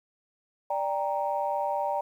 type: chord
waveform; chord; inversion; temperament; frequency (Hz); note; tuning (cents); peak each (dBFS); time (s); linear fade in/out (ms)
sine; G minor; second; equal with one note detuned; 587.3 / 791.7 / 932.3; D5 / G5 / Bb5; 0 / +17 / 0; -30; 0.7-2.01; 5
effects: tanh soft clip ceiling -16 dBFS + 10-bit